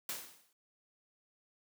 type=noise with exponential decay; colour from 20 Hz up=white; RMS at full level=-37 dBFS; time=0.09-0.53 s; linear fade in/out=2 ms; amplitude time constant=94 ms; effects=high-pass 150 Hz 12 dB/octave